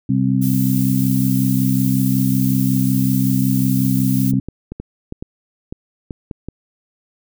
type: harmonic tone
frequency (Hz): 65.41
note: C2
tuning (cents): 0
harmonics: 2 / 3 / 4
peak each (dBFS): -18 / -18 / -18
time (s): 0.09-4.4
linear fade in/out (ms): 5
type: noise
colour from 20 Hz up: violet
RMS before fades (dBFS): -28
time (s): 0.41-4.32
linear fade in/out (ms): 20
type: clicks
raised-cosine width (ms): 3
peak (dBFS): -15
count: 10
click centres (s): 4.335 / 4.486 / 4.72 / 4.8 / 5.124 / 5.225 / 5.725 / 6.108 / 6.312 / 6.486
effects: none